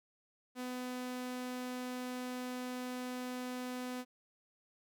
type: tone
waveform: sawtooth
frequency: 250.8 Hz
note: B3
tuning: 27 cents sharp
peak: -35 dBFS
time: 0.55-4.05 s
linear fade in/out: 50 ms
effects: none